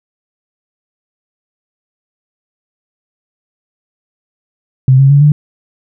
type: tone with pitch steps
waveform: sine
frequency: 130.81 / 136.36 / 142.16 / 148.19 Hz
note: C3 / C#3 / C#3 / D3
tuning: 0 / -28 / +44 / +16 cents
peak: -3 dBFS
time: 4.88-5.32 s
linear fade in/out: 2 ms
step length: 110 ms
effects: none